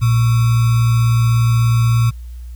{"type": "tone with sample-and-hold", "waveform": "sine", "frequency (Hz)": 116.54, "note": "A#2", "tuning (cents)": 0, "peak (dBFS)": -10, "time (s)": [0.01, 2.11], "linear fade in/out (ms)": 20, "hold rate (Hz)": 1225, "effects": ["added 60 Hz sine -28 dBFS peak until 2.55 s", "white hiss -54 dBFS RMS until 2.55 s"]}